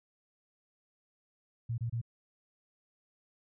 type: tone bursts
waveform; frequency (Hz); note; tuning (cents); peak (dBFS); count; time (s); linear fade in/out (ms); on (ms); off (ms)
sine; 116.54; A#2; 0; -31; 3; 1.69-2.015; 10; 91; 26
effects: none